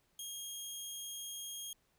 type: tone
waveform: 15% pulse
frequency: 3249 Hz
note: G#7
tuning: 39 cents flat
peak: -35 dBFS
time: 0.19-1.73 s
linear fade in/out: 2 ms
effects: pink hiss -75 dBFS RMS until 1.98 s